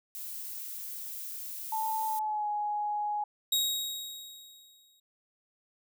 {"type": "noise", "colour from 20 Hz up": "violet", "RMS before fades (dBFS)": -40, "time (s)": [0.15, 2.19], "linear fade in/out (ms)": 0}
{"type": "tone with pitch glide", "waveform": "sine", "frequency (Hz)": [880, 834.5], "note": ["A5", "G#5"], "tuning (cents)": [0, 8], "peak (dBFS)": -29, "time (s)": [1.72, 3.24], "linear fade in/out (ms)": 5, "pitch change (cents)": -92, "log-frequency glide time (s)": [2.05, 2.48]}
{"type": "tone with exponential decay", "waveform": "sawtooth", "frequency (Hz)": 3787, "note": "A#7", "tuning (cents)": 27, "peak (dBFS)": -21, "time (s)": [3.52, 5], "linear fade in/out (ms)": 5, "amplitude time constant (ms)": 320}
{"effects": []}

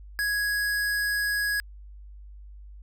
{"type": "tone", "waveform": "square", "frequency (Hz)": 1664, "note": "G#6", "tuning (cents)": 3, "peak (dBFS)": -25, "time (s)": [0.19, 1.6], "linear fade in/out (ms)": 0, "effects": ["added 50 Hz sine -42 dBFS peak until 2.82 s"]}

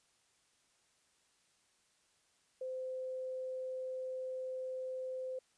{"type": "tone", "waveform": "sine", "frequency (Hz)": 516, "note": "C5", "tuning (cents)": -24, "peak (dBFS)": -38, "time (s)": [2.61, 5.39], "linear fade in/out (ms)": 5, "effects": ["white hiss -73 dBFS RMS until 5.57 s", "resampled to 22050 Hz"]}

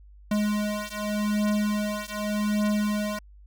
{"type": "beating tone pair", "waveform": "square", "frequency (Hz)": [208.9, 209.75], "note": ["G#3", "G#3"], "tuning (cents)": [10, 17], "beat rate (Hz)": 0.85, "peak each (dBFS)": -28, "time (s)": [0.31, 3.19], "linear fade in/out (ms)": 5, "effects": ["added 50 Hz sine -47 dBFS peak until 3.46 s"]}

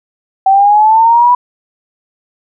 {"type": "linear sweep", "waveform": "sine", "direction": "up", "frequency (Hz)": [764, 987.8], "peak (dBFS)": -4, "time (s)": [0.46, 1.35], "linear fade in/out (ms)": 5, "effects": []}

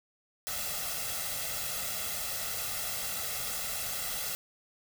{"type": "noise with comb filter", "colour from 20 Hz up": "white", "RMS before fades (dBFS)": -35, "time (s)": [0.47, 4.35], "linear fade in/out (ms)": 0, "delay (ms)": 1.5, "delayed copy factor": 0.75, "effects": []}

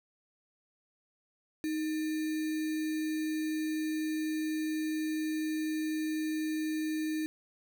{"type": "tone with sample-and-hold", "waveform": "sine", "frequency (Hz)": 312.1, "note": "D#4", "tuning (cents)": 5, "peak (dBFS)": -30, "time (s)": [1.64, 7.26], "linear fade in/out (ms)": 0, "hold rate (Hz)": 2100, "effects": []}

